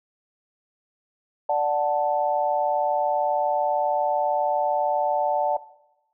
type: chord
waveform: sine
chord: D major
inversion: none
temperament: equal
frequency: 587.3 / 740 / 880 Hz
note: D5 / F#5 / A5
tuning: 0 / 0 / 0 cents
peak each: -24 dBFS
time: 1.49-5.57 s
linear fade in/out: 5 ms
effects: noise-tail reverb RT60 0.9 s tail -17 dB re dry